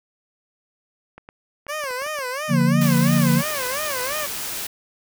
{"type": "clicks", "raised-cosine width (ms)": 0.5, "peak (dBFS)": -25, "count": 11, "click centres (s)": [1.18, 1.289, 1.667, 1.839, 1.908, 2.02, 2.064, 2.188, 2.501, 2.537, 2.608]}
{"type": "tone with vibrato", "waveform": "15% pulse", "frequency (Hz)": 554.4, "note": "C#5", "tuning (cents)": 0, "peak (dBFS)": -19, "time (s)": [1.68, 4.27], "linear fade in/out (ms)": 20, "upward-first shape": "sine", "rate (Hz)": 2.9, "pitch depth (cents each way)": 190}
{"type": "chord", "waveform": "sine", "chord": "Bb major", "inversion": "first", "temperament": "just", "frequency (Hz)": [145.68, 174.81, 233.1], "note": ["D3", "F3", "Bb3"], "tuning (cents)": [-14, 2, 0], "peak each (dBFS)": -19, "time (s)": [2.48, 3.43], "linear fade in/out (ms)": 50}
{"type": "noise", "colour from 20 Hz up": "white", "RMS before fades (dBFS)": -29, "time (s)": [2.81, 4.67], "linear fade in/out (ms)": 5}
{"effects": []}